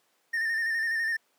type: tone with vibrato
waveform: triangle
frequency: 1814 Hz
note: A#6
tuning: 48 cents flat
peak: -24 dBFS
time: 0.33-1.17 s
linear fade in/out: 10 ms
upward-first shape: square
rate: 12 Hz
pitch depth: 35 cents each way
effects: pink hiss -69 dBFS RMS until 1.38 s + high-pass 400 Hz 12 dB/octave